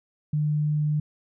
sine tone, 150.3 Hz, D3, 40 cents sharp, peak -21 dBFS, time 0.33-1 s, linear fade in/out 5 ms, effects none

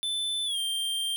square tone with pitch glide, 3520 to 3172 Hz, A7 to G7, 0 to +20 cents, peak -28 dBFS, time 0.03-1.16 s, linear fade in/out 0 ms, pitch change -180 cents, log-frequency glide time 0.45-0.58 s, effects none

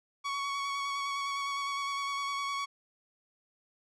sawtooth tone with vibrato, 1118 Hz, C#6, 14 cents sharp, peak -28 dBFS, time 0.24-2.66 s, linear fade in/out 20 ms, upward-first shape square, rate 9.8 Hz, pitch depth 13 cents each way, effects low-pass 6000 Hz 12 dB/octave

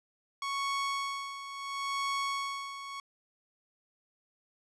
sawtooth tone with tremolo, 1108.7 Hz, C#6, in tune, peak -26 dBFS, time 0.42-3 s, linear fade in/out 2 ms, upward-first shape sine, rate 0.73 Hz, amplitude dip 70%, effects low-pass 7000 Hz 12 dB/octave

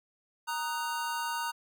square chord, D# minor, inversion second, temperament just, 933.4 / 1244.5 / 1493.4 Hz, A#5 / D#6 / F#6, +2 / 0 / +16 cents, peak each -34 / -40 / -39 dBFS, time 0.47-1.52 s, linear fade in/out 20 ms, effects none

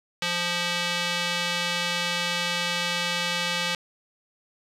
square tone with band-pass filter, 174.61 Hz, F3, in tune, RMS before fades -27 dBFS, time 0.22-3.75 s, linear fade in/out 2 ms, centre 3300 Hz, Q 1.2, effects none

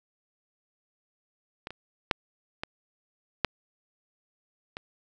clicks, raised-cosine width 0.3 ms, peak -20 / -24 / -6 / -16 / -6 / -20 dBFS, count 6, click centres 1.671 / 1.706 / 2.112 / 2.635 / 3.447 / 4.769 s, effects none

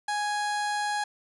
30% pulse tone, 830.6 Hz, G#5, in tune, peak -24 dBFS, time 0.08-1.04 s, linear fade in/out 5 ms, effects resampled to 24000 Hz + 9-bit

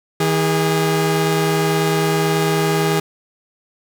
sawtooth tone pair together, 160.2 / 409.6 Hz, E3 / G#4, -49 / -24 cents, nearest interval octave + major third, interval 1625 cents, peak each -14 dBFS, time 0.2-3 s, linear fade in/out 5 ms, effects none

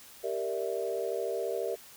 sine chord, E half-diminished seventh, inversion first, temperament equal, 392 / 466.2 / 587.3 / 659.3 Hz, G4 / Bb4 / D5 / E5, 0 / 0 / 0 / 0 cents, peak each -35 / -34 / -37 / -37 dBFS, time 0.23-1.76 s, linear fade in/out 20 ms, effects white hiss -52 dBFS RMS until 1.96 s

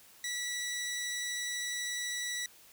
15% pulse tone, 1952 Hz, B6, 21 cents flat, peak -28 dBFS, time 0.24-2.46 s, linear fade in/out 2 ms, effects white hiss -58 dBFS RMS until 2.72 s

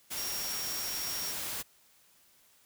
sine tone in noise, 5588 Hz, F8, in tune, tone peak -37 dBFS, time 0.16-1.33 s, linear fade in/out 20 ms, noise white, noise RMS -37 dBFS, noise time 0.1-1.63 s, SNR -3 dB, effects white hiss -64 dBFS RMS until 2.65 s

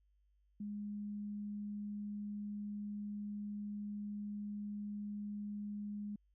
sine tone, 206.6 Hz, G#3, 9 cents flat, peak -40 dBFS, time 0.6-6.16 s, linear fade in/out 5 ms, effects added 50 Hz sine -70 dBFS peak until 6.34 s

